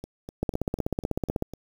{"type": "two click trains", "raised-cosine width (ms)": 2, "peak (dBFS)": [-12, -24], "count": [17, 7], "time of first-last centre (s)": [[0.43, 1.424], [0.04, 1.536]], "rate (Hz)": [16.1, 4.01], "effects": ["7-bit"]}